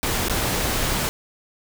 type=noise with dropouts; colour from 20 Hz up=pink; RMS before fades=-23 dBFS; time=0.03-1.09 s; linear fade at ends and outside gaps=0 ms; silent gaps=0.284-0.297 s; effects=none